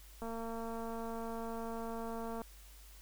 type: click train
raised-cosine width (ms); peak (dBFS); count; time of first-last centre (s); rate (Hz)
1; -30; 502; 0.22-2.417; 228
effects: added 50 Hz sine -54 dBFS peak until 3.01 s + white hiss -60 dBFS RMS until 3.01 s